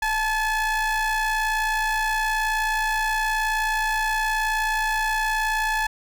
square ring-modulated tone, 423.5 Hz, G#4, 34 cents sharp, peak -19 dBFS, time 0.02-5.87 s, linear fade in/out 5 ms, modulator 1300 Hz, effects none

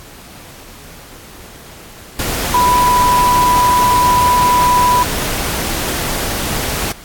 sine tone in noise, 987.8 Hz, B5, in tune, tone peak -9 dBFS, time 2.54-5.03 s, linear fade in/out 2 ms, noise pink, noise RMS -19 dBFS, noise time 2.19-6.92 s, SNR +7 dB, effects pink hiss -37 dBFS RMS until 7.04 s + AAC 64 kbps

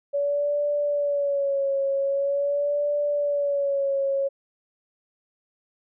sine tone with vibrato, 566 Hz, C#5, 36 cents sharp, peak -21 dBFS, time 0.13-4.29 s, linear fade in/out 20 ms, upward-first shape sine, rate 0.44 Hz, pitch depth 53 cents each way, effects none

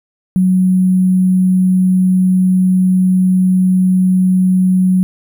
sine tone with sample-and-hold, 185 Hz, F#3, in tune, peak -8 dBFS, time 0.36-5.03 s, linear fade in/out 0 ms, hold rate 11025 Hz, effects none

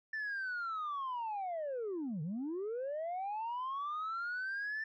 sine linear two-way sweep, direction down then up, 1780 to 144.4 to 1780 Hz, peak -34 dBFS, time 0.13-4.84 s, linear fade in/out 5 ms, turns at 2.22 s, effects tanh soft clip ceiling -34 dBFS

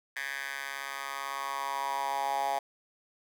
10% pulse tone with high-pass filter sweep, 138 Hz, C#3, 7 cents flat, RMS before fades -34 dBFS, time 0.16-2.59 s, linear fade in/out 5 ms, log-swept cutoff 1700 to 770 Hz, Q 5.6, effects none

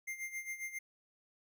square tone with tremolo, 2100 Hz, C7, 6 cents sharp, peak -38 dBFS, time 0.07-0.79 s, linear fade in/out 10 ms, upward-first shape sine, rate 7.4 Hz, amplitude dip 75%, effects none

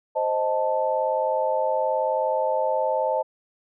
sine chord, A diminished, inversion first, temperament equal, 523.3 / 622.3 / 880 Hz, C5 / Eb5 / A5, 0 / 0 / 0 cents, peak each -25 dBFS, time 0.15-3.23 s, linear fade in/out 20 ms, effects none

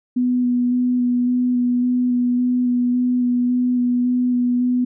sine tone with vibrato, 246.9 Hz, B3, in tune, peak -15 dBFS, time 0.16-4.85 s, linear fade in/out 10 ms, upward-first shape square, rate 1.8 Hz, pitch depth 11 cents each way, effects none

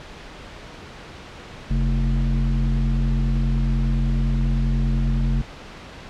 square tone with low-pass filter, 45 Hz, F#1, 47 cents flat, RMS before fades -20 dBFS, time 1.7-5.42 s, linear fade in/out 10 ms, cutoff 190 Hz, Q 4.4, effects pink hiss -39 dBFS RMS until 6.09 s + low-pass 4000 Hz 12 dB/octave

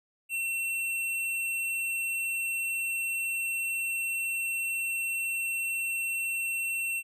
sine tone with sample-and-hold, 2709 Hz, E7, 47 cents sharp, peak -28 dBFS, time 0.29-7.03 s, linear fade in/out 50 ms, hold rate 11025 Hz, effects resampled to 32000 Hz

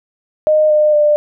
sine tone with pitch steps, 615 / 605.5 / 596.1 Hz, D#5 / D#5 / D5, -20 / -47 / +26 cents, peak -8 dBFS, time 0.47-1.16 s, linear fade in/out 0 ms, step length 230 ms, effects none

